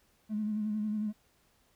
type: tone with vibrato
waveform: triangle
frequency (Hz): 212.5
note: G#3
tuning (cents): +40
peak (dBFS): -26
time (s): 0.29-1.13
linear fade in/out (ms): 50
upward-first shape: sine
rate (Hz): 11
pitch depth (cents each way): 38
effects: tanh soft clip ceiling -28 dBFS + pink hiss -69 dBFS RMS until 1.75 s